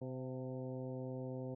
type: harmonic tone with a mistuned harmonic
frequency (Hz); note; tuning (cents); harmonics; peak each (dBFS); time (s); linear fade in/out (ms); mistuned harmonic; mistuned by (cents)
129; C3; -24; 1 / 2 / 3 / 4 / 5 / 6 / 7; -44 / -46 / -49 / -47 / -56 / -62 / -61; 0.01-1.55; 10; 5; +43
effects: none